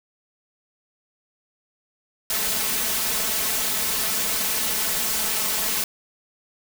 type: noise with comb filter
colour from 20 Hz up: white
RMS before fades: -24 dBFS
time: 2.3-5.84 s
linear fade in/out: 2 ms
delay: 4.6 ms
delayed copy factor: +0.8
effects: none